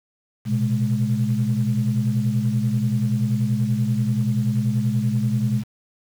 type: tone cluster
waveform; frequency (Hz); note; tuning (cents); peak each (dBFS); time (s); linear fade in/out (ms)
sine; 118 / 128.4 / 209.9; A#2 / C3 / G#3; +22 / -32 / +19; -22; 0.45-5.64; 50
effects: tanh soft clip ceiling -10 dBFS + 7-bit